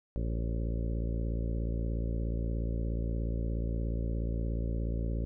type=harmonic tone with a mistuned harmonic; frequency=56.9 Hz; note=A#1; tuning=41 cents flat; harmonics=1 / 2 / 3 / 4 / 5 / 6 / 7 / 8 / 9 / 10; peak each=-31 / -37 / -41 / -43 / -45 / -47 / -48 / -49 / -50 / -51 dBFS; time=0.16-5.25 s; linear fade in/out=0 ms; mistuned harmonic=9; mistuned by=+51 cents; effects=none